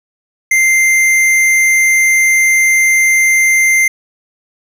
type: tone with hard clipping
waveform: triangle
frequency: 2090 Hz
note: C7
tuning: 2 cents flat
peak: -9 dBFS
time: 0.51-3.88 s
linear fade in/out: 5 ms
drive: 16 dB
effects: none